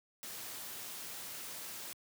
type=noise; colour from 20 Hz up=white; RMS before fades=-45 dBFS; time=0.23-1.93 s; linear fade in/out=0 ms; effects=high-pass 100 Hz 12 dB/octave